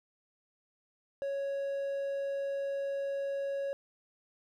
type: tone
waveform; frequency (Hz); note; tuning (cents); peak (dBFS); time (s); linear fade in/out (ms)
triangle; 554.4; C#5; 0; -30; 1.22-3.73; 0
effects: none